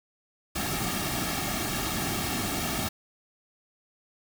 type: noise with comb filter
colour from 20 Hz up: pink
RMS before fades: -30 dBFS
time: 0.55-2.89 s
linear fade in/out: 10 ms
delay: 2 ms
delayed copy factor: -0.7
effects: none